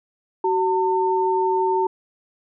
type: tone pair together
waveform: sine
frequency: 376.6 / 903 Hz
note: F#4 / A5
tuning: +31 / +45 cents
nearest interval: octave + minor third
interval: 1514 cents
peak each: -20 dBFS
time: 0.44-1.87 s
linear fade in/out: 5 ms
effects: none